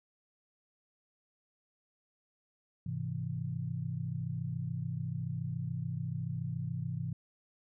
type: chord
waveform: sine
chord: Ab augmented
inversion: none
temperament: equal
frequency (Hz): 103.83 / 130.81 / 164.81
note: Ab2 / C3 / E3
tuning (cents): 0 / 0 / 0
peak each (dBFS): -40 / -37 / -38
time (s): 2.86-7.13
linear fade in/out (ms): 5
effects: none